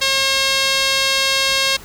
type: tone with band-pass filter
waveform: sawtooth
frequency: 540 Hz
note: C#5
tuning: 45 cents flat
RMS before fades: -17 dBFS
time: 0.01-1.77 s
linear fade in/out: 10 ms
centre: 4000 Hz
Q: 1.5
effects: pink hiss -39 dBFS RMS until 1.84 s